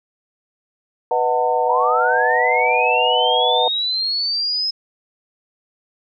sine chord, B dominant seventh, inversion none, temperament equal with one note detuned, 493.9 / 622.3 / 740 / 899.5 Hz, B4 / D#5 / F#5 / A5, 0 / 0 / 0 / +38 cents, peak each -20 / -24 / -20 / -20 dBFS, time 1.11-3.68 s, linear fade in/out 2 ms
sine linear sweep, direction up, 899 to 5160 Hz, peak -18 dBFS, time 1.67-4.71 s, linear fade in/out 10 ms
effects none

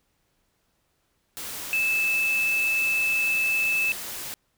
sine tone in noise, 2622 Hz, E7, 10 cents flat, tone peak -21 dBFS, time 1.73-3.92 s, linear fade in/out 0 ms, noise white, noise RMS -35 dBFS, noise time 1.37-4.34 s, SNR +11 dB, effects pink hiss -71 dBFS RMS until 4.57 s

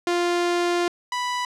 sawtooth tone pair in turn, 349.2 / 987.7 Hz, F4 / B5, 0 / 0 cents, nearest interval octave + tritone, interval 1800 cents, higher second, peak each -16 / -20 dBFS, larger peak first, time 0.07-0.88 / 1.12-1.45 s, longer first, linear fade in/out 2 ms, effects low-pass 7000 Hz 12 dB/octave

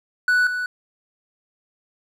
triangle tone pair in turn, 1482 / 1482 Hz, F#6 / F#6, +2 / +2 cents, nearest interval unison, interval 0 cents, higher neither, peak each -13 / -21 dBFS, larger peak first, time 0.28-0.47 / 0.47-0.66 s, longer neither, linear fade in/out 2 ms, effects none

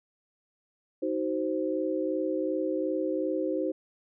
sine chord, C diminished, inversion first, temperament just, 314 / 376.7 / 523.3 Hz, Eb4 / Gb4 / C5, +16 / +31 / 0 cents, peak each -30 / -32 / -31 dBFS, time 1.02-3.72 s, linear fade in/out 10 ms, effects none

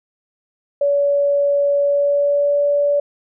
sine tone with pitch glide, 569 to 575.9 Hz, C#5 to D5, +45 to -34 cents, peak -13 dBFS, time 0.81-3 s, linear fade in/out 5 ms, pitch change +21 cents, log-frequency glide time 1.81-2.62 s, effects none

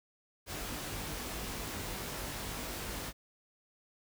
pink noise with comb filter, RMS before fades -40 dBFS, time 0.46-3.13 s, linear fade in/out 50 ms, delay 20 ms, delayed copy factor +0.6, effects none

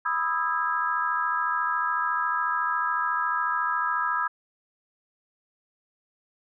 sine chord, E major seventh, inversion second, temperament equal with one note detuned, 987.8 / 1244.5 / 1318.5 / 1640.2 Hz, B5 / D#6 / E6 / G#6, 0 / 0 / 0 / -22 cents, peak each -29 dBFS, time 0.05-4.28 s, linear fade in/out 10 ms, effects none

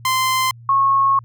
sawtooth / sine tone pair in turn, 1038 / 1093.6 Hz, C6 / C#6, -14 / -24 cents, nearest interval minor second, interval 90 cents, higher second, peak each -12 / -12 dBFS, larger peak neither, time 0.05-0.51 / 0.69-1.19 s, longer second, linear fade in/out 2 ms, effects added 117 Hz sine -38 dBFS peak until 1.24 s

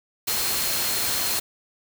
sine tone in noise, 4219 Hz, C8, 14 cents sharp, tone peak -32 dBFS, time 0.27-1.4 s, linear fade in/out 10 ms, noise white, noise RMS -25 dBFS, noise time 0.27-1.4 s, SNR -10 dB, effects none

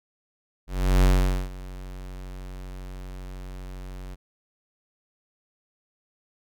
square tone with ADSR envelope, 46.33 Hz, F#1, 3 cents sharp, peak -15 dBFS, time 0.67-4.16 s, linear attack 360 ms, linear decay 460 ms, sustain -21 dB, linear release 27 ms, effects none

